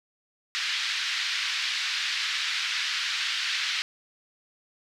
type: band-pass noise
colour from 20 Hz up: white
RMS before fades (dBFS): -29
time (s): 0.55-3.82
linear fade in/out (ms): 0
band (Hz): 1500 to 4500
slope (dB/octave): 24
effects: none